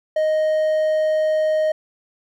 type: tone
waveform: triangle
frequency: 622.3 Hz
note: D#5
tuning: in tune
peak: -14 dBFS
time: 0.16-1.72 s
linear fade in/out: 5 ms
effects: none